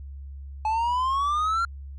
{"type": "exponential sweep", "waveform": "triangle", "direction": "up", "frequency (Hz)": [856, 1390], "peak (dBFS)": -20, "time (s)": [0.65, 1.65], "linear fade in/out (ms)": 2, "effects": ["added 69 Hz sine -36 dBFS peak until 1.98 s", "resampled to 22050 Hz"]}